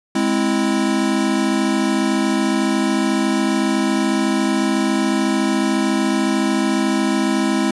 square chord, Ab augmented, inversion none, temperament equal, 207.7 / 261.6 / 329.6 Hz, Ab3 / C4 / E4, 0 / 0 / 0 cents, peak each -21 dBFS, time 0.15-7.71 s, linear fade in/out 5 ms, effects resampled to 24000 Hz

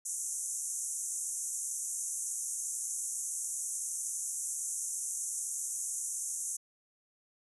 pink band-pass noise, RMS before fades -37 dBFS, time 0.05-6.57 s, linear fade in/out 10 ms, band 6100 to 11000 Hz, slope 96 dB/octave, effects none

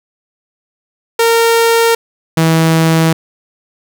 sawtooth tone pair in turn, 460.4 / 162.26 Hz, A#4 / E3, -22 / -27 cents, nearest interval octave + tritone, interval 1805 cents, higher first, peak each -4 dBFS, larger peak neither, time 1.19-1.95 / 2.37-3.13 s, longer neither, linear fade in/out 5 ms, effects none

